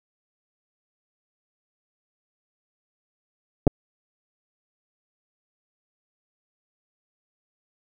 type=clicks; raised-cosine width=2 ms; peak=-4 dBFS; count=2; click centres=3.669 / 3.676 s; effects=none

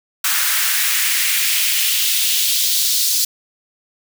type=noise with high-pass filter sweep; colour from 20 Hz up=white; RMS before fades=-17 dBFS; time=0.24-3.25 s; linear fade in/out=5 ms; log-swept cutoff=1400 to 4600 Hz; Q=1.8; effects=none

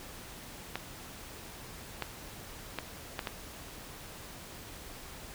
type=clicks; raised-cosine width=0.3 ms; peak=-17 dBFS; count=5; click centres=0.756 / 2.023 / 2.787 / 3.192 / 3.272 s; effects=pink hiss -47 dBFS RMS until 5.34 s

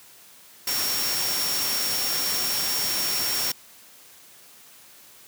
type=tone in noise; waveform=sine; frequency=5530 Hz; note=F8; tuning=18 cents flat; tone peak=-27 dBFS; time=0.67-3.52 s; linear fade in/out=5 ms; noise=white; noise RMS=-27 dBFS; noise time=0.67-3.52 s; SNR=-3 dB; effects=white hiss -50 dBFS RMS until 5.27 s + high-pass 100 Hz 12 dB/octave

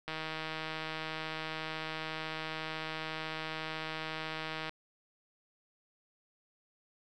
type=click train; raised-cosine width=0.3 ms; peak=-22 dBFS; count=730; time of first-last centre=0.08-4.694 s; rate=158 Hz; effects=none

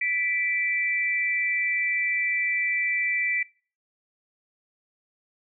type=tone pair together; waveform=sine; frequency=1973.5 / 2334 Hz; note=B6 / D7; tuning=-2 / -11 cents; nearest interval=minor third; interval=291 cents; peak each=-26 dBFS; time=0.01-3.43 s; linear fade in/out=5 ms; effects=noise-tail reverb RT60 0.4 s tail -23 dB re dry

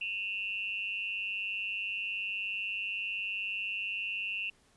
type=tone with amplitude modulation; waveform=sine; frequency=2700 Hz; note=E7; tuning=41 cents sharp; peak=-29 dBFS; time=0.01-4.5 s; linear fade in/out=5 ms; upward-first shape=sine; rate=201 Hz; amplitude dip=85%; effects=pink hiss -66 dBFS RMS until 4.76 s + resampled to 24000 Hz

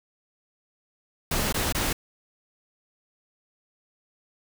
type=noise with dropouts; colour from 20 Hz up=pink; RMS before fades=-26 dBFS; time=1.31-1.93 s; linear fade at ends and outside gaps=5 ms; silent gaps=1.526-1.542 / 1.725-1.747 s; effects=none

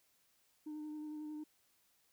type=tone with vibrato; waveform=sine; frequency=303.8 Hz; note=D#4; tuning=41 cents flat; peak=-40 dBFS; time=0.66-1.44 s; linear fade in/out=10 ms; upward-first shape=sine; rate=11 Hz; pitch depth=17 cents each way; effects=tanh soft clip ceiling -41 dBFS + white hiss -74 dBFS RMS until 2.12 s

